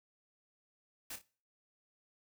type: noise with echo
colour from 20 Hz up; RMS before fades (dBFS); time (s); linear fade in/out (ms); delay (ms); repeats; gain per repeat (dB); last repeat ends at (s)
white; -44; 1.1-1.16; 5; 29; 2; -9; 1.218
effects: noise-tail reverb RT60 0.4 s tail -20 dB re dry